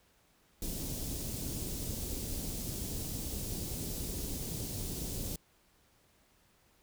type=band-stop noise; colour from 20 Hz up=pink; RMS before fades=-38 dBFS; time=0.62-5.36 s; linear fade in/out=2 ms; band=370 to 5500 Hz; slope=12 dB/octave; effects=pink hiss -68 dBFS RMS until 6.82 s